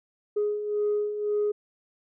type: beating tone pair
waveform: sine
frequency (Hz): 415.3 / 417.2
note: G#4 / G#4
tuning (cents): 0 / +8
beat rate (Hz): 1.9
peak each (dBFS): -31 / -24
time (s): 0.36-1.52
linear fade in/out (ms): 10
effects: tanh soft clip ceiling -19 dBFS